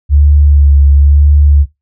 sine tone with vibrato, 71.7 Hz, D2, 41 cents flat, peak -3 dBFS, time 0.09-1.66 s, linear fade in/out 50 ms, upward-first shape sine, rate 1 Hz, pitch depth 31 cents each way, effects noise-tail reverb RT60 0.2 s tail -19 dB re dry

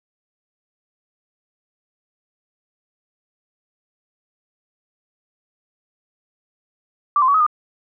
sine tone with pitch steps, 1167 / 1038 / 1131 / 1270 / 1216 Hz, D6 / C6 / C#6 / D#6 / D#6, -11 / -14 / +34 / +35 / -40 cents, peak -12 dBFS, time 7.16-7.465 s, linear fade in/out 2 ms, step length 61 ms, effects none

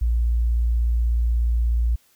sine tone, 58.27 Hz, A#1, in tune, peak -17 dBFS, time 0.01-1.96 s, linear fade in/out 10 ms, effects white hiss -60 dBFS RMS until 2.15 s

